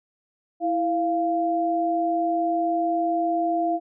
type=tone pair together; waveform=sine; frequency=329.7 / 694.2 Hz; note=E4 / F5; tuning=0 / -11 cents; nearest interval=octave + minor second; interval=1289 cents; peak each=-25 / -22 dBFS; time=0.6-3.8 s; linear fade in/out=50 ms; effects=none